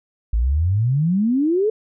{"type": "exponential sweep", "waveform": "sine", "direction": "up", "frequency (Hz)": [52.2, 448.5], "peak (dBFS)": -15, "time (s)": [0.33, 1.7], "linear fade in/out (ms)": 5, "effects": []}